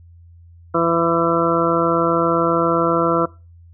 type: harmonic tone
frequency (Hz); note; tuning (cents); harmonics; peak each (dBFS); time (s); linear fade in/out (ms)
167.5; E3; +28; 1 / 2 / 3 / 4 / 6 / 7 / 8; -25 / -20 / -20 / -24 / -25 / -24 / -21; 0.74-3.26; 10
effects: noise-tail reverb RT60 0.3 s tail -22 dB re dry + added 85 Hz sine -42 dBFS peak until 3.73 s